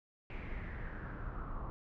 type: noise with low-pass filter sweep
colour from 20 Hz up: brown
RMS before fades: -42 dBFS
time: 0.3-1.7 s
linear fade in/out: 0 ms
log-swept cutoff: 2400 to 1100 Hz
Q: 4.6
effects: none